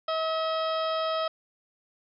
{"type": "harmonic tone with a mistuned harmonic", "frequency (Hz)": 641, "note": "E5", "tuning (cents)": -49, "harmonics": [1, 2, 3, 4, 5, 6, 7, 8], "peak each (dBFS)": [-28, -30, -43, -45, -38, -42, -50, -42], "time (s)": [0.08, 1.28], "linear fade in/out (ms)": 5, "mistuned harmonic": 8, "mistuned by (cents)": -15, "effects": []}